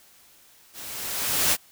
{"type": "noise with level ramp", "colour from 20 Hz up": "white", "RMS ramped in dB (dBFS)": [-40, -19], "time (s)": [0.73, 1.57], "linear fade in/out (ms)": 50, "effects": ["white hiss -55 dBFS RMS until 1.71 s"]}